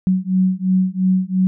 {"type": "beating tone pair", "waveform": "sine", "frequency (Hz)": [185, 187.9], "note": ["F#3", "F#3"], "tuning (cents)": [0, 27], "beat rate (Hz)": 2.9, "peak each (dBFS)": -17, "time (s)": [0.07, 1.47], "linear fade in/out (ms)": 0, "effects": []}